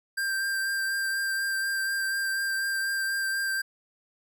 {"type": "tone with vibrato", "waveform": "square", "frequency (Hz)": 1582, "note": "G6", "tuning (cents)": 15, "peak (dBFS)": -27, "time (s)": [0.17, 3.62], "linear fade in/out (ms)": 10, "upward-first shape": "triangle", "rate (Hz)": 4.1, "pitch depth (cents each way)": 17, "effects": []}